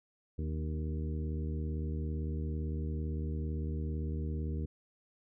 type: harmonic tone with a mistuned harmonic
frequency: 77.78 Hz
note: D#2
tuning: in tune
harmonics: 1 / 2 / 3 / 4 / 5 / 6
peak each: -34 / -40 / -44 / -46 / -48 / -50 dBFS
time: 0.38-4.66 s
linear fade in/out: 10 ms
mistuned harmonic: 4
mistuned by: -36 cents
effects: none